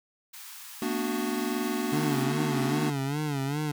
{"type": "high-pass noise", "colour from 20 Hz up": "white", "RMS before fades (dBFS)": -44, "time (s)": [0.33, 2.24], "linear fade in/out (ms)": 10, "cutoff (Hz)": 810, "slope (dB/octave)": 96}
{"type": "chord", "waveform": "square", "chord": "B minor seventh", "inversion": "third", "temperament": "equal with one note detuned", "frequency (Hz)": [225.5, 246.9, 293.7, 370], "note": ["A3", "B3", "D4", "F#4"], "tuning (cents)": [43, 0, 0, 0], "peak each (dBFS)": -34, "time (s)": [0.82, 2.9], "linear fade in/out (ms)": 2}
{"type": "tone with vibrato", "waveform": "25% pulse", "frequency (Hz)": 143.7, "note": "D3", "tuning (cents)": -37, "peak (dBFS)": -24, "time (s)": [1.92, 3.72], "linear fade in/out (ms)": 10, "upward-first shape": "sine", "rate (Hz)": 2.5, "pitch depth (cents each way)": 110}
{"effects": []}